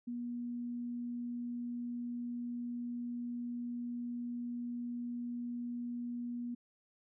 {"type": "tone", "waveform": "sine", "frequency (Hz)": 240.7, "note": "B3", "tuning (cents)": -44, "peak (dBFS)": -37, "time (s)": [0.07, 6.55], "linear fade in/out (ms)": 10, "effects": []}